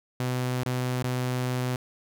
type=tone with dropouts; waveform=sawtooth; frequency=126.1 Hz; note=B2; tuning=36 cents sharp; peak=-22 dBFS; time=0.2-1.76 s; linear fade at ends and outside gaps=2 ms; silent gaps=0.634-0.661 / 1.028-1.042 s; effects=none